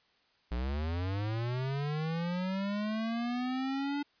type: linear sweep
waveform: square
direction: up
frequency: 56.6 to 290 Hz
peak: -32 dBFS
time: 0.51-4.03 s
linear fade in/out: 10 ms
effects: white hiss -69 dBFS RMS until 4.2 s + resampled to 11025 Hz